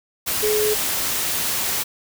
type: tone in noise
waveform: sine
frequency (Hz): 424.9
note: G#4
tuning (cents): +40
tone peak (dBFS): -18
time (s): 0.42-0.75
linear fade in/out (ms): 20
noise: white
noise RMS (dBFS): -23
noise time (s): 0.26-1.84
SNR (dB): +2
effects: none